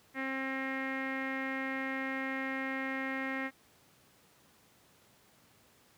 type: tone with low-pass filter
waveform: sawtooth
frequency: 266.6 Hz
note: C4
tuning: 33 cents sharp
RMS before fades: -36 dBFS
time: 0.14-3.51 s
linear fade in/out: 50 ms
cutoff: 2000 Hz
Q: 7.4
effects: pink hiss -64 dBFS RMS until 5.97 s + high-pass 100 Hz 12 dB/octave